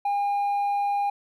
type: tone with hard clipping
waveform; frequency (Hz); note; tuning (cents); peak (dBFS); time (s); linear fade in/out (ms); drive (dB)
triangle; 810; G#5; -43; -21; 0.05-1.1; 5; 1
effects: none